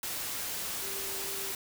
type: tone in noise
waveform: sine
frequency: 392 Hz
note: G4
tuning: in tune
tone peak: -44 dBFS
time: 0.82-1.52 s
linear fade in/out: 2 ms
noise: white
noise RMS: -36 dBFS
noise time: 0.03-1.55 s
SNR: -11 dB
effects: none